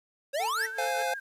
square exponential sweep, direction up, 525 to 2040 Hz, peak -28 dBFS, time 0.33-0.67 s, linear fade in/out 20 ms
sawtooth tone with tremolo, 444.7 Hz, A4, 18 cents sharp, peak -33 dBFS, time 0.39-1.03 s, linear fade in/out 10 ms, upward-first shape sine, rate 5.1 Hz, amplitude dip 80%
sine tone with vibrato, 1568 Hz, G6, in tune, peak -35 dBFS, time 0.6-1.2 s, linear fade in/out 10 ms, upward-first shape sine, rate 7.6 Hz, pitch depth 70 cents each way
square chord, F minor, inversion second, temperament equal, 523.3 / 698.5 / 830.6 Hz, C5 / F5 / Ab5, 0 / 0 / 0 cents, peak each -33 / -33 / -33 dBFS, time 0.78-1.14 s, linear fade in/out 5 ms
effects resampled to 32000 Hz + 10-bit

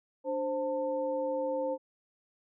sine tone cluster, 294.6 / 525 / 893 Hz, D4 / C5 / A5, +6 / +6 / +25 cents, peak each -38 / -30 / -39 dBFS, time 0.24-1.78 s, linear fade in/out 50 ms, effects none

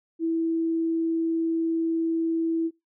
sine tone with vibrato, 328.3 Hz, E4, 7 cents flat, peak -22 dBFS, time 0.19-2.71 s, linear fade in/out 50 ms, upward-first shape sine, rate 20 Hz, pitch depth 8 cents each way, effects noise-tail reverb RT60 0.2 s tail -21 dB re dry

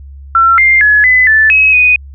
sine tone with pitch steps, 1351 / 2104 / 1697 / 2011 / 1754 / 2558 / 2489 Hz, E6 / C7 / G#6 / B6 / A6 / D#7 / D#7, +42 / +9 / +37 / +31 / -6 / +47 / 0 cents, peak -4 dBFS, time 0.35-1.96 s, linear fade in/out 2 ms, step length 230 ms, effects added 69 Hz sine -28 dBFS peak until 2.14 s

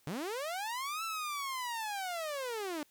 sawtooth linear two-way sweep, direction up then down, 131.4 to 1342 to 285.6 Hz, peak -32 dBFS, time 0.07-2.83 s, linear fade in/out 0 ms, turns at 1.04 s, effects white hiss -68 dBFS RMS until 2.9 s

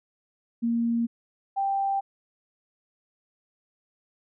sine tone pair in turn, 233.1 / 787.5 Hz, A#3 / G5, 0 / +8 cents, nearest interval octave + major sixth, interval 2108 cents, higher second, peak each -22 / -23 dBFS, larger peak first, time 0.62-1.07 / 1.56-2.01 s, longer neither, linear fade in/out 20 ms, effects none

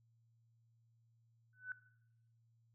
sine tone with exponential growth, 1500 Hz, F#6, 23 cents sharp, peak -37 dBFS, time 1.53-1.72 s, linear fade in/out 2 ms, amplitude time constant 41 ms, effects noise-tail reverb RT60 0.8 s tail -18 dB re dry + added 115 Hz sine -70 dBFS peak until 2.74 s

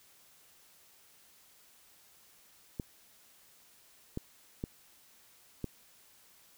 clicks, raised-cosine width 3 ms, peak -22 dBFS, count 4, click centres 2.798 / 4.174 / 4.639 / 5.643 s, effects white hiss -62 dBFS RMS until 6.57 s

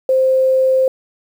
sine tone, 523.3 Hz, C5, in tune, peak -10 dBFS, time 0.09-0.88 s, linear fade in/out 2 ms, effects 7-bit

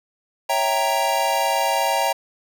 square chord, C# diminished seventh, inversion none, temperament equal, 554.4 / 659.3 / 784 / 932.3 Hz, C#5 / E5 / G5 / Bb5, 0 / 0 / 0 / 0 cents, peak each -27 / -26 / -24 / -23 dBFS, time 0.49-2.13 s, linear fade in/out 10 ms, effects none

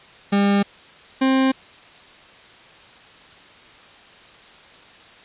40% pulse tone pair in turn, 200.7 / 264.5 Hz, G3 / C4, +41 / +19 cents, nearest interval perfect fourth, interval 478 cents, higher second, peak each -14 dBFS, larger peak neither, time 0.32-0.63 / 1.21-1.52 s, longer neither, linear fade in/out 10 ms, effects white hiss -46 dBFS RMS until 5.24 s + resampled to 8000 Hz

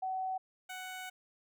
sine / 15% pulse tone pair in turn, 754 / 743.6 Hz, F#5 / F#5, +32 / +8 cents, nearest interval unison, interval 24 cents, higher first, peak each -33 / -35 dBFS, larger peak first, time 0.02-0.38 / 0.69-1.1 s, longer second, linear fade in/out 10 ms, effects none

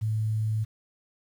sine tone with quantisation, 109 Hz, A2, 16 cents flat, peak -24 dBFS, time 0.01-0.65 s, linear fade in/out 20 ms, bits 9, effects none

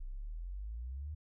sine exponential sweep, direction up, 30 to 78.7 Hz, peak -39 dBFS, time 0-1.15 s, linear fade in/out 10 ms, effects none

